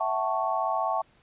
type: chord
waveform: sine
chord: F# minor seventh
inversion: third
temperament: equal with one note detuned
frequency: 659.3 / 754.7 / 880 / 1108.7 Hz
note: E5 / F#5 / A5 / C#6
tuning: 0 / +34 / 0 / 0 cents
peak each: -30 dBFS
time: 0-1.02 s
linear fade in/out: 10 ms
effects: pink hiss -62 dBFS RMS until 1.22 s + resampled to 8000 Hz